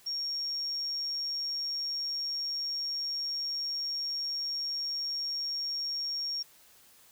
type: tone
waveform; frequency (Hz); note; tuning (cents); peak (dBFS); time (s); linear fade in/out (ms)
sine; 5550; F8; -12; -31; 0.06-6.43; 10
effects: white hiss -59 dBFS RMS until 7.11 s